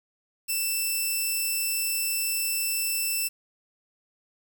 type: tone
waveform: 5% pulse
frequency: 2662 Hz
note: E7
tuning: 16 cents sharp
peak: -16 dBFS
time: 0.48-3.29 s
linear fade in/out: 20 ms
effects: 8-bit